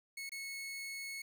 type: tone with dropouts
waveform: sawtooth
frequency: 2194 Hz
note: C#7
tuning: 18 cents flat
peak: -38 dBFS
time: 0.17-1.22 s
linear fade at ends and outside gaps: 5 ms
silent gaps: 0.294-0.318 s
effects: none